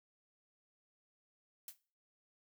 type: noise with exponential decay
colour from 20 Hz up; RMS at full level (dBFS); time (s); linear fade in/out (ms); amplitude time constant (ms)
blue; -43; 1.68-1.78; 2; 20
effects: noise-tail reverb RT60 0.4 s tail -19 dB re dry